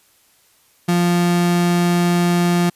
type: tone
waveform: 35% pulse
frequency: 174.61 Hz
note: F3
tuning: in tune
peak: -12 dBFS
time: 0.88-2.7 s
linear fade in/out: 10 ms
effects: white hiss -56 dBFS RMS until 2.75 s + resampled to 32000 Hz